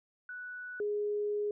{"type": "tone pair in turn", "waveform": "sine", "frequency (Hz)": [1480, 415.3], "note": ["F#6", "G#4"], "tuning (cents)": [0, 0], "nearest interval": "octave + minor seventh", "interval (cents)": 2200, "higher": "first", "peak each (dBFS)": [-40, -30], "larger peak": "second", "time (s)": [[0.29, 0.8], [0.8, 1.51]], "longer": "second", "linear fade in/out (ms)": 2, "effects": []}